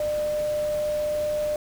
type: tone in noise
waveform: sine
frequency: 601 Hz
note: D5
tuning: 40 cents sharp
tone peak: -23 dBFS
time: 0-1.56 s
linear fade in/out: 2 ms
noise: pink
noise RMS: -40 dBFS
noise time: 0-1.56 s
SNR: +14 dB
effects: none